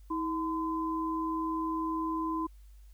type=tone pair together; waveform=sine; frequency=321.1 / 1021 Hz; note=E4 / C6; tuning=-45 / -43 cents; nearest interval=octave + minor sixth; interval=2002 cents; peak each=-32 / -33 dBFS; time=0.1-2.47 s; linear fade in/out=10 ms; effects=added 50 Hz sine -50 dBFS peak until 2.93 s + white hiss -70 dBFS RMS until 2.93 s